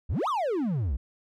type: exponential two-way sweep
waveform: triangle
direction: up then down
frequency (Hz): 55 to 1300 to 55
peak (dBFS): -23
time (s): 0.09-0.97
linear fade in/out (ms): 10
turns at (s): 0.28
effects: none